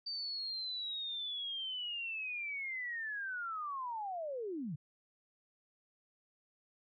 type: linear sweep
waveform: sine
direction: down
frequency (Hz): 4635 to 129.9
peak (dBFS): -37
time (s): 0.06-4.76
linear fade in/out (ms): 10
effects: MP3 64 kbps